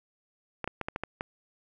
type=clicks; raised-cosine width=0.5 ms; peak=-17 dBFS; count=7; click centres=0.643 / 0.676 / 0.813 / 0.885 / 0.961 / 1.036 / 1.209 s; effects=none